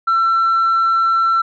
sine tone, 1345 Hz, E6, 34 cents sharp, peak -10 dBFS, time 0.07-1.42 s, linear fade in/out 10 ms, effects tanh soft clip ceiling -10 dBFS

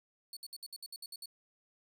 sawtooth tone bursts, 4435 Hz, C#8, in tune, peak -40 dBFS, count 10, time 0.33-1.258 s, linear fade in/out 2 ms, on 37 ms, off 62 ms, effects none

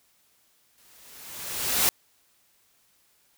white noise with exponential growth, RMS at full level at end -20 dBFS, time 0.78-1.89 s, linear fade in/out 0 ms, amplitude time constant 240 ms, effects white hiss -65 dBFS RMS until 3.37 s

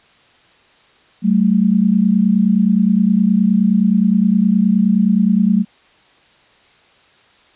sine tone pair together, 190.4 / 220 Hz, F#3 / A3, +50 / 0 cents, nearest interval minor third, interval 250 cents, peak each -13 dBFS, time 1.22-5.65 s, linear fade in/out 50 ms, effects white hiss -51 dBFS RMS until 7.55 s + resampled to 8000 Hz

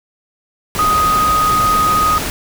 sine tone in noise, 1248 Hz, D#6, 5 cents sharp, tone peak -11 dBFS, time 0.79-2.18 s, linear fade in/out 0 ms, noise pink, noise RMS -21 dBFS, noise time 0.75-2.3 s, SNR +7 dB, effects none

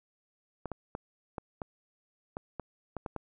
clicks, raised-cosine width 1 ms, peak -22 dBFS, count 10, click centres 0.657 / 0.717 / 0.951 / 1.382 / 1.618 / 2.369 / 2.597 / 2.967 / 3.062 / 3.163 s, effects none

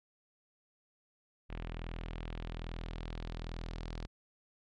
sawtooth tone with low-pass filter sweep, 41.2 Hz, E1, in tune, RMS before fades -42 dBFS, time 1.49-4.07 s, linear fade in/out 20 ms, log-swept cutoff 2700 to 4700 Hz, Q 1.9, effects none

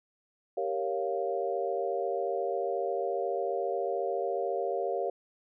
sine chord, G half-diminished seventh, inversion none, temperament equal, 392 / 466.2 / 554.4 / 698.5 Hz, G4 / Bb4 / Db5 / F5, 0 / 0 / 0 / 0 cents, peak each -34 dBFS, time 0.57-5.1 s, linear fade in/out 5 ms, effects none

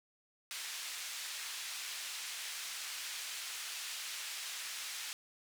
pink band-pass noise, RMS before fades -43 dBFS, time 0.51-5.13 s, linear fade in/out 0 ms, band 2200 to 10000 Hz, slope 12 dB/octave, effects none

